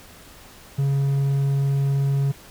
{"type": "tone", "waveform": "triangle", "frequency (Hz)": 138.59, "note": "C#3", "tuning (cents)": 0, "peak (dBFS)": -16, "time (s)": [0.78, 2.32], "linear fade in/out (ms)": 10, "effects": ["pink hiss -46 dBFS RMS until 2.5 s"]}